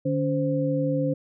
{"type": "tone cluster", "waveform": "sine", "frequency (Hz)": [149.6, 282.6, 519], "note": ["D3", "C#4", "C5"], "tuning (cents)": [32, 34, -14], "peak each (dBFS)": -26, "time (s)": [0.05, 1.14], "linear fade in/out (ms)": 10, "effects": []}